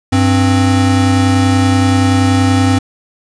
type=tone pair together; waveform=square; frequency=98 / 263.5 Hz; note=G2 / C4; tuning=0 / +12 cents; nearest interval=octave + perfect fourth; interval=1712 cents; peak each=-12 dBFS; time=0.12-2.79 s; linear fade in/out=10 ms; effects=resampled to 22050 Hz + 7-bit